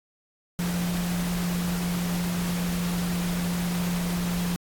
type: tone in noise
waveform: sine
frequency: 175.4 Hz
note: F3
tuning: 8 cents sharp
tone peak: -25 dBFS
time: 0.59-4.56 s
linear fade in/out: 0 ms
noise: pink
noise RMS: -34 dBFS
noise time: 0.59-4.56 s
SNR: +6 dB
effects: AAC 64 kbps